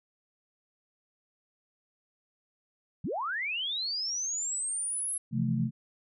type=linear sweep; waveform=sine; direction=up; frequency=110 to 11040 Hz; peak=-30 dBFS; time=3.04-5.18 s; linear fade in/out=5 ms
type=chord; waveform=sine; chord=F major seventh; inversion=second; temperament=equal; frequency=130.81 / 164.81 / 174.61 / 220 Hz; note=C3 / E3 / F3 / A3; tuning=0 / 0 / 0 / 0 cents; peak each=-30 / -34 / -34 / -30 dBFS; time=5.31-5.71 s; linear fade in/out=50 ms
effects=none